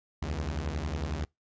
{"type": "beating tone pair", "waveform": "sawtooth", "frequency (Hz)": [69.2, 80.2], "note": ["C#2", "E2"], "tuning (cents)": [-2, -47], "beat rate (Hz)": 11, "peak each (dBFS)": -30, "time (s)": [0.22, 1.25], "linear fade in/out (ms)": 5, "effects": ["noise-tail reverb RT60 0.2 s tail -26 dB re dry", "resampled to 16000 Hz"]}